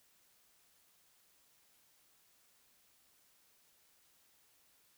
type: silence
effects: white hiss -70 dBFS RMS until 4.97 s